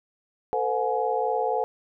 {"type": "tone cluster", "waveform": "sine", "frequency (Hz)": [446.5, 510, 724, 841], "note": ["A4", "C5", "F#5", "G#5"], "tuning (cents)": [25, -44, -38, 22], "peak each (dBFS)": -28, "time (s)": [0.53, 1.64], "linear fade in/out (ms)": 0, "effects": []}